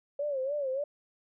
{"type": "tone with vibrato", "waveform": "sine", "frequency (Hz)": 554.4, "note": "C#5", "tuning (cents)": 0, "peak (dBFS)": -29, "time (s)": [0.19, 0.84], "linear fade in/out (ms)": 5, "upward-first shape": "sine", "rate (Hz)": 3.4, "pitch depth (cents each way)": 120, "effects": []}